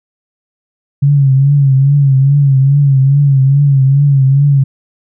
sine tone with vibrato, 138.3 Hz, C#3, 4 cents flat, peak -5 dBFS, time 1.02-4.64 s, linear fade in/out 10 ms, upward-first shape triangle, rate 2.4 Hz, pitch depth 84 cents each way, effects none

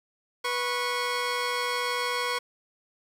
15% pulse tone pair together, 490 / 1100.8 Hz, B4 / C#6, -14 / -12 cents, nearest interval octave + major second, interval 1402 cents, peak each -23 / -23 dBFS, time 0.44-2.39 s, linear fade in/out 10 ms, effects low-pass 9000 Hz 12 dB/octave + 8-bit

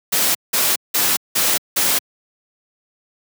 white noise bursts, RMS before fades -17 dBFS, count 5, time 0.12-1.99 s, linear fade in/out 10 ms, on 230 ms, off 180 ms, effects high-pass 150 Hz 12 dB/octave

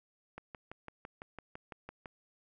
click train, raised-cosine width 0.5 ms, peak -29 dBFS, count 11, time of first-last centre 0.38-2.058 s, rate 5.96 Hz, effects none

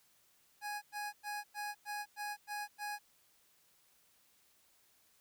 25% pulse tone bursts, 830 Hz, G#5, 1 cent flat, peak -35 dBFS, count 8, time 0.61-2.99 s, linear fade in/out 50 ms, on 210 ms, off 100 ms, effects white hiss -70 dBFS RMS until 5.2 s

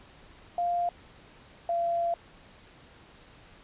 sine tone pair in turn, 698.5 / 684.1 Hz, F5 / F5, 0 / -36 cents, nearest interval unison, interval 36 cents, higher first, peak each -25 dBFS, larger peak neither, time 0.58-0.89 / 1.69-2.14 s, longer second, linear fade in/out 2 ms, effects pink hiss -54 dBFS RMS until 3.63 s + resampled to 8000 Hz

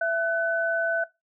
sine tone pair together, 666 / 1504.2 Hz, E5 / F#6, +18 / +28 cents, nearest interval octave + major second, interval 1410 cents, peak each -25 dBFS, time 0.01-1.04 s, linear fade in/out 5 ms, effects noise-tail reverb RT60 0.2 s tail -19 dB re dry

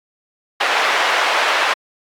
pink band-pass noise, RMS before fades -17 dBFS, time 0.6-1.74 s, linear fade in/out 10 ms, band 770 to 2700 Hz, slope 12 dB/octave, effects high-pass 400 Hz 12 dB/octave + AAC 64 kbps

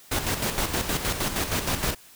pink noise with tremolo, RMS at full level -25 dBFS, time 0.11-1.95 s, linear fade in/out 10 ms, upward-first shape square, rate 6.4 Hz, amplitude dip 55%, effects white hiss -51 dBFS RMS until 2.15 s

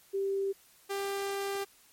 sine / sawtooth tone pair in turn, 392 / 396.3 Hz, G4 / G4, 0 / +19 cents, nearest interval unison, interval 19 cents, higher second, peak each -28 dBFS, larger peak neither, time 0.13-0.53 / 0.89-1.65 s, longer second, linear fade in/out 20 ms, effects white hiss -61 dBFS RMS until 1.92 s + MP3 64 kbps

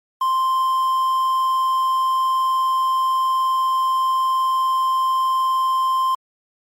triangle tone with quantisation, 1046.5 Hz, C6, in tune, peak -14 dBFS, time 0.21-6.15 s, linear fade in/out 5 ms, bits 7, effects MP3 64 kbps

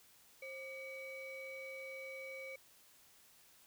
triangle ring-modulated tone, 868 Hz, A5, 24 cents flat, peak -40 dBFS, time 0.42-2.56 s, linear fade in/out 5 ms, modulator 1400 Hz, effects white hiss -65 dBFS RMS until 3.66 s

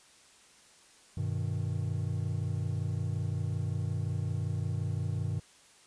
triangle chord, G augmented, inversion none, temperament equal, 98 / 123.47 / 155.56 Hz, G2 / B2 / D#3, 0 / 0 / 0 cents, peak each -31 / -33 / -34 dBFS, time 1.17-5.4 s, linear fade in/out 5 ms, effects white hiss -59 dBFS RMS until 5.86 s + resampled to 22050 Hz

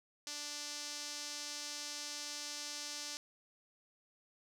sawtooth tone with band-pass filter, 293.7 Hz, D4, in tune, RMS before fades -44 dBFS, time 0.27-3.17 s, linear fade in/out 0 ms, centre 5600 Hz, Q 2.2, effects none

